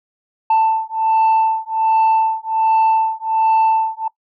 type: beating tone pair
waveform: sine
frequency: 886 / 887.3 Hz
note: A5 / A5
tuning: +12 / +14 cents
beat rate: 1.3 Hz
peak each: -14 dBFS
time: 0.5-4.08 s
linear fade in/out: 5 ms
effects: noise-tail reverb RT60 0.1 s tail -21 dB re dry + tanh soft clip ceiling -9 dBFS